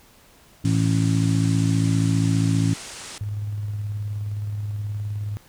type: harmonic tone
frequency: 55 Hz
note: A1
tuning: in tune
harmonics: 2 / 3 / 4 / 5 / 6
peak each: -20 / -22 / -34 / -24 / -36 dBFS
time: 0.64-2.74 s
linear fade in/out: 10 ms
type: low-pass noise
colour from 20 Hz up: white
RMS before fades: -38 dBFS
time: 0.65-3.18 s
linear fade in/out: 0 ms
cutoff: 9300 Hz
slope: 48 dB/octave
type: tone with tremolo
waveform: sine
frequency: 103.83 Hz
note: G#2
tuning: in tune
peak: -24 dBFS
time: 3.21-5.37 s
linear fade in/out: 0 ms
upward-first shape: square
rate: 19 Hz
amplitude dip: 25%
effects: pink hiss -53 dBFS RMS until 5.48 s